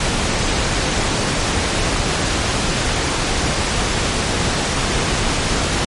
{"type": "noise", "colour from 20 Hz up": "pink", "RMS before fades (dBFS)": -18, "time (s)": [0, 5.85], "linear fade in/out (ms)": 5, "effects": ["low-pass 8000 Hz 12 dB/octave", "MP3 48 kbps"]}